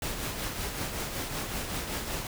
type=noise with tremolo; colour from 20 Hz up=pink; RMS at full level=-32 dBFS; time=0.02-2.27 s; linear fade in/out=2 ms; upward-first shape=triangle; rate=5.3 Hz; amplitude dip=50%; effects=none